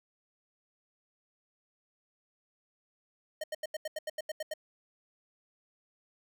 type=tone bursts; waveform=square; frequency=618 Hz; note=D#5; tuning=12 cents flat; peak=-34 dBFS; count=11; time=3.41-4.538 s; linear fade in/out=5 ms; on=28 ms; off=82 ms; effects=none